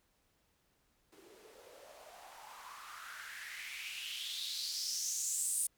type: noise with band-pass filter sweep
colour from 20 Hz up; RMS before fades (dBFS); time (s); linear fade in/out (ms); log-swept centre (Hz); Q
blue; -42; 1.12-5.67; 5; 330 to 9400; 4.9
effects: pink hiss -75 dBFS RMS until 5.77 s